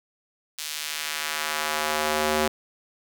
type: tone with high-pass filter sweep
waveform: square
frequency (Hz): 76.5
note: D#2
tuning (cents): -29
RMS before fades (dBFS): -27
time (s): 0.58-2.48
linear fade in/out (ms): 5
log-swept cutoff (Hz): 3900 to 350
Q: 0.79
effects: none